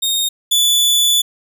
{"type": "tone pair in turn", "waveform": "sawtooth", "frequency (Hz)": [3702, 3467], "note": ["A#7", "A7"], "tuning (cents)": [-13, -26], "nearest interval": "minor second", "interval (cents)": 113, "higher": "first", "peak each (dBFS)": [-12, -8], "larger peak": "second", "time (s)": [[0.02, 0.29], [0.51, 1.22]], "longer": "second", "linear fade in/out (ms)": 10, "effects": []}